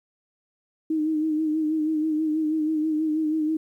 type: tone with vibrato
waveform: sine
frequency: 311.1 Hz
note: D#4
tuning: in tune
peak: -21 dBFS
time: 0.9-3.57 s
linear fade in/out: 5 ms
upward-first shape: sine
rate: 6.2 Hz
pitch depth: 43 cents each way
effects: 10-bit